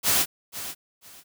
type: noise with echo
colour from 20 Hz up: white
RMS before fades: -21 dBFS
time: 0.03-0.26 s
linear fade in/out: 50 ms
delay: 490 ms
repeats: 2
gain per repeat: -13 dB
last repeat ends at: 1.24 s
effects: none